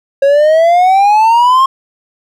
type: exponential sweep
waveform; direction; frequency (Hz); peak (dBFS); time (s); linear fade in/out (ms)
triangle; up; 546 to 1081; -3; 0.22-1.66; 5
effects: none